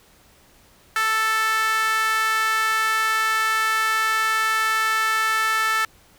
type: tone with high-pass filter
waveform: sawtooth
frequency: 440.4 Hz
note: A4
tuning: 2 cents sharp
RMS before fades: -21 dBFS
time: 0.96-5.85 s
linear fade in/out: 2 ms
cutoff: 1500 Hz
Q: 5.5
effects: pink hiss -54 dBFS RMS until 6.18 s